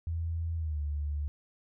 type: tone with pitch glide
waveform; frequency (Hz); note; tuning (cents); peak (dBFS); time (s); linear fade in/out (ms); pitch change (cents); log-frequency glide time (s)
sine; 82.8 to 73.34; E2 to D2; +8 to -2; -30; 0.07-1.28; 0; -210; 0.56-0.81
effects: none